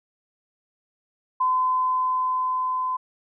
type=tone with level ramp; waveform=sine; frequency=1021 Hz; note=C6; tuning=43 cents flat; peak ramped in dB=-18 to -23 dBFS; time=1.4-2.97 s; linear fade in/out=10 ms; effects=none